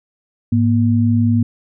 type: tone pair together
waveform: sine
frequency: 105.6 / 237.2 Hz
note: G#2 / A#3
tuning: +29 / +30 cents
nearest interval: octave + major second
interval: 1401 cents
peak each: -14 dBFS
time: 0.52-1.43 s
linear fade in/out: 5 ms
effects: none